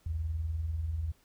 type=tone pair together; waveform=sine; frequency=60.68 / 81 Hz; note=B1 / E2; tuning=-30 / -30 cents; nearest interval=perfect fourth; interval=500 cents; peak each=-40 / -31 dBFS; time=0.06-1.12 s; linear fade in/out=5 ms; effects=pink hiss -67 dBFS RMS until 1.24 s